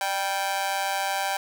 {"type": "tone with amplitude modulation", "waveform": "sawtooth", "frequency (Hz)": 784, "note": "G5", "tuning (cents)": 0, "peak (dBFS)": -17, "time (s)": [0.01, 1.37], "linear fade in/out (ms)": 2, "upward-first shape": "sine", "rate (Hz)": 187, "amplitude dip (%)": 90, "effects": []}